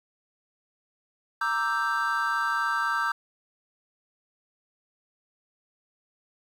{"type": "chord", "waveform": "triangle", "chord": "E half-diminished seventh", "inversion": "second", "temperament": "equal", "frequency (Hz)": [932.3, 1174.7, 1318.5, 1568], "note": ["Bb5", "D6", "E6", "G6"], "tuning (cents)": [0, 0, 0, 0], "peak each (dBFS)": [-30, -29, -28, -26], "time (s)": [1.41, 3.12], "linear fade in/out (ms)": 5, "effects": ["9-bit"]}